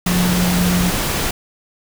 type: tone in noise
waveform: sine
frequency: 178.6 Hz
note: F3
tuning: 39 cents sharp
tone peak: -15 dBFS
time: 0.06-0.9 s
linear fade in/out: 5 ms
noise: pink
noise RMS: -20 dBFS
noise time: 0.06-1.31 s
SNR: +2 dB
effects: none